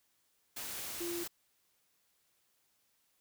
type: tone in noise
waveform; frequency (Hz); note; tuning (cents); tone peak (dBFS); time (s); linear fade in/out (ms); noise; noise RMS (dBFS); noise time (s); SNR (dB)
sine; 344.4; F4; -24; -37; 1-1.24; 10; white; -42; 0.56-1.28; +2
effects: white hiss -75 dBFS RMS until 3.2 s